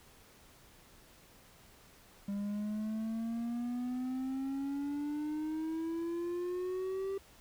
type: exponential sweep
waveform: triangle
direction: up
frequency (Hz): 199.3 to 392.9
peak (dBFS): -32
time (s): 2.28-7.18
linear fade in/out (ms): 5
effects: pink hiss -60 dBFS RMS until 7.4 s